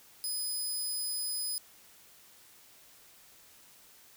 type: tone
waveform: 5% pulse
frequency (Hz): 5010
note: D#8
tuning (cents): +11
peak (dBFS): -27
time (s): 0.24-1.58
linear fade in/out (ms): 0
effects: white hiss -58 dBFS RMS until 4.16 s